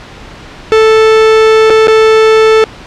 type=tone with dropouts; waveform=45% pulse; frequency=440 Hz; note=A4; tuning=in tune; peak=-3 dBFS; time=0.72-2.64 s; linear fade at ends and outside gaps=0 ms; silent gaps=1.699-1.704 / 1.872-1.881 s; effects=pink hiss -30 dBFS RMS until 2.86 s + low-pass 4000 Hz 12 dB/octave